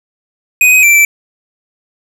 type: tone with pitch steps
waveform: square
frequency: 2497 / 2518 / 2346 / 2330 Hz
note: D#7 / D#7 / D7 / D7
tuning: +6 / +20 / -2 / -14 cents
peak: -5 dBFS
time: 0.61-1.05 s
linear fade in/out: 2 ms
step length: 110 ms
effects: none